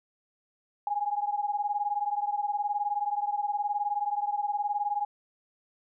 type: beating tone pair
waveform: sine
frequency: 818 / 837 Hz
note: G#5 / G#5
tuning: -26 / +13 cents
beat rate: 19 Hz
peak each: -29 / -31 dBFS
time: 0.87-5.05 s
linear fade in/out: 2 ms
effects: none